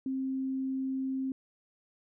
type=tone; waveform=sine; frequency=264.8 Hz; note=C4; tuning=21 cents sharp; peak=-30 dBFS; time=0.06-1.32 s; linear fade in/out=2 ms; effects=none